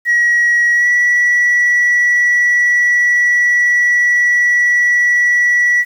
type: tone with pitch glide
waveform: sine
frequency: 1911 to 1945.5 Hz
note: A#6 to B6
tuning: +43 to -27 cents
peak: -7 dBFS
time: 0.05-5.85 s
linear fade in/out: 50 ms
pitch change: +30 cents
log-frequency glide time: 0.74-0.87 s
effects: tanh soft clip ceiling -7 dBFS + 7-bit